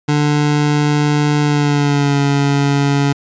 25% pulse tone with pitch glide, 147.8 to 141.29 Hz, D3 to C#3, +11 to +33 cents, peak -8 dBFS, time 0.08-3.13 s, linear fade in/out 10 ms, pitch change -78 cents, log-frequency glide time 1.42-2.18 s, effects resampled to 16000 Hz

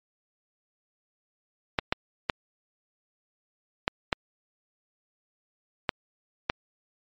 clicks, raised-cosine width 0.3 ms, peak -6 dBFS, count 7, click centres 1.788 / 1.925 / 2.298 / 3.879 / 4.128 / 5.892 / 6.499 s, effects low-pass 5000 Hz 12 dB/octave + MP3 48 kbps

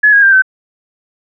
sine tone with pitch steps, 1700 / 1642.1 / 1586.2 / 1532.1 Hz, G#6 / G#6 / G6 / G6, +40 / -20 / +20 / -40 cents, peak -4 dBFS, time 0.03-0.422 s, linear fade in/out 10 ms, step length 98 ms, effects none

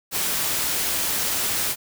white noise, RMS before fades -24 dBFS, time 0.11-1.76 s, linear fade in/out 50 ms, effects none

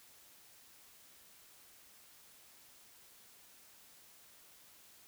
silence, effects white hiss -61 dBFS RMS until 5.07 s

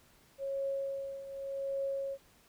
sine tone with tremolo, 548 Hz, C#5, 20 cents flat, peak -31 dBFS, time 0.38-2.18 s, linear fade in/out 50 ms, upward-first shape triangle, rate 0.86 Hz, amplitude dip 75%, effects pink hiss -64 dBFS RMS until 2.48 s

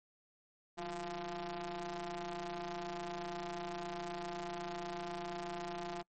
sawtooth ring-modulated tone, 170 Hz, F3, 46 cents flat, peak -33 dBFS, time 0.77-6.03 s, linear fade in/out 20 ms, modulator 524 Hz, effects noise-tail reverb RT60 0.1 s tail -25 dB re dry + MP3 32 kbps

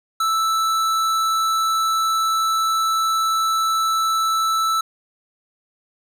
sine tone with tanh clipping, 1318.5 Hz, E6, in tune, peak -19 dBFS, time 0.2-4.81 s, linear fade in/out 5 ms, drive 18 dB, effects none

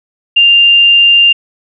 sine tone, 2794 Hz, F7, in tune, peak -3 dBFS, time 0.36-1.33 s, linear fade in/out 10 ms, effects none

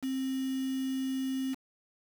sine tone with quantisation, 264.2 Hz, C4, 17 cents sharp, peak -30 dBFS, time 0.02-1.55 s, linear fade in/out 20 ms, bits 7, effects none

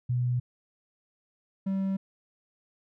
sine / triangle tone pair in turn, 123.47 / 193.1 Hz, B2 / G3, 0 / -26 cents, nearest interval minor sixth, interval 774 cents, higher second, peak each -24 dBFS, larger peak neither, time 0.09-0.4 / 1.66-1.97 s, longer neither, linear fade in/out 10 ms, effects none

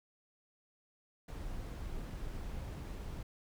brown noise, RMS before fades -42 dBFS, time 1.28-3.23 s, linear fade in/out 5 ms, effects none

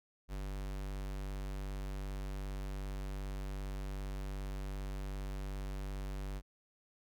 square tone, 48.7 Hz, G1, 11 cents flat, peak -39 dBFS, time 0.28-6.42 s, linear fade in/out 50 ms, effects none

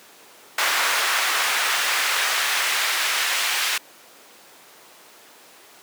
brown noise with high-pass filter sweep, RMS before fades -22 dBFS, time 0.58-3.78 s, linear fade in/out 5 ms, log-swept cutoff 1400 to 2100 Hz, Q 0.92, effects pink hiss -47 dBFS RMS until 5.82 s + high-pass 400 Hz 12 dB/octave

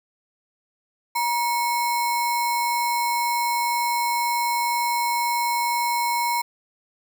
sine tone with sample-and-hold, 951 Hz, A#5, 34 cents sharp, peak -20 dBFS, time 1.15-6.42 s, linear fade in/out 10 ms, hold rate 3150 Hz, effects none

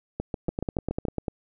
two click trains, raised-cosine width 2 ms, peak -14 / -15 dBFS, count 9 / 7, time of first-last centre 0.49-1.282 / 0.2-1.052 s, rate 10.1 / 7.04 Hz, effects none

